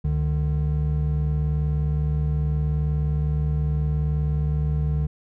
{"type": "tone pair together", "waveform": "triangle", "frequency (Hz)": [70.79, 150], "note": ["C#2", "D3"], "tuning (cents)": [37, 37], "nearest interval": "octave + minor second", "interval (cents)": 1300, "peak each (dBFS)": -21, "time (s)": [0.04, 5.07], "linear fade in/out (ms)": 10, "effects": []}